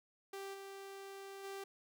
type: tone with level steps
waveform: sawtooth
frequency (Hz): 392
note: G4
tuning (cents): 0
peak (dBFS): -40 / -44 / -40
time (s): 0.33-1.64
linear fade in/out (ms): 5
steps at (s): 0.53 / 1.43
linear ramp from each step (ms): 20
effects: none